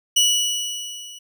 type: tone with level ramp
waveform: 25% pulse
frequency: 2940 Hz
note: F#7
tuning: 12 cents flat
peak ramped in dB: -9 to -34 dBFS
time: 0.16-1.19 s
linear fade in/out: 10 ms
effects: none